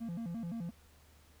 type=tone with vibrato; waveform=triangle; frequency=198 Hz; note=G3; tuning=18 cents sharp; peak=-35 dBFS; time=0-0.71 s; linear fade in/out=20 ms; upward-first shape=square; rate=5.8 Hz; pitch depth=260 cents each way; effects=added 75 Hz sine -62 dBFS peak until 1.4 s + pink hiss -65 dBFS RMS until 1.4 s